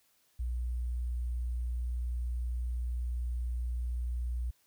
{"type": "tone with sample-and-hold", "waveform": "sine", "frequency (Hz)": 60.5, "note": "B1", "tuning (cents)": -35, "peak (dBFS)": -31, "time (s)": [0.39, 4.51], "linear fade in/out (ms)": 10, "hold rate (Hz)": 8820, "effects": ["white hiss -70 dBFS RMS until 4.66 s"]}